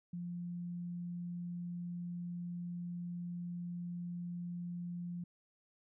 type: tone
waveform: sine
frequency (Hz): 174.61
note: F3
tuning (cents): 0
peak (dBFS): -39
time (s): 0.13-5.24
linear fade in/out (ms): 5
effects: none